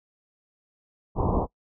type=low-pass noise; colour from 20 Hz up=pink; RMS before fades=-24 dBFS; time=1.15-1.47 s; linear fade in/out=50 ms; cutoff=1100 Hz; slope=96 dB/octave; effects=noise-tail reverb RT60 0.1 s tail -21 dB re dry